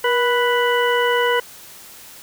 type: harmonic tone with a mistuned harmonic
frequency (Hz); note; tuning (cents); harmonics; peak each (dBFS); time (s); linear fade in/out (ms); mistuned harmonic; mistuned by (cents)
493.9; B4; 0; 1 / 2 / 3 / 4 / 6; -18 / -21 / -23 / -24 / -26; 0.04-1.4; 5; 1; -50
effects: white hiss -41 dBFS RMS until 2.22 s